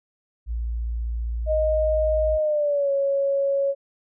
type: tone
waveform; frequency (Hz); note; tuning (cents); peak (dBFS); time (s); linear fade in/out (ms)
sine; 57.6; A#1; -20; -24; 0.46-2.39; 50
type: tone with pitch glide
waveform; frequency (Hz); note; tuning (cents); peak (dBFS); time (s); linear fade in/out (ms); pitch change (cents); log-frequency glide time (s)
sine; 622.3 to 554.4; D#5 to C#5; 0 to 0; -19; 1.46-3.75; 50; -200; 2.37-2.91
effects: none